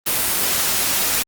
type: noise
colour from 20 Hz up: white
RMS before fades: -19 dBFS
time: 0.06-1.23 s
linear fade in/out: 10 ms
effects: Opus 24 kbps